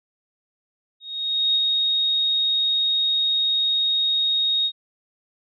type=tone with ADSR envelope; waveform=sine; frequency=3739 Hz; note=A#7; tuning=4 cents sharp; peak=-16 dBFS; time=1-4.72 s; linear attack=550 ms; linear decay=38 ms; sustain=-2 dB; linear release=64 ms; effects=none